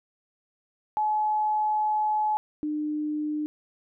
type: tone pair in turn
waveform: sine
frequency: 853 / 301.6 Hz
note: G#5 / D4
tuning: +46 / +46 cents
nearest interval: octave + tritone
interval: 1800 cents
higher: first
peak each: -22 / -26 dBFS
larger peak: first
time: 0.97-2.37 / 2.63-3.46 s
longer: first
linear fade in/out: 0 ms
effects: none